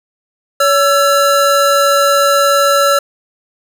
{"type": "tone pair together", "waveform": "square", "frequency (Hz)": [564, 1340.5], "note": ["C#5", "E6"], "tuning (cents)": [30, 29], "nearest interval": "octave + minor third", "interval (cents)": 1499, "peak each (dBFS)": -12, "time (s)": [0.6, 2.99], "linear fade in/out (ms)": 5, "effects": []}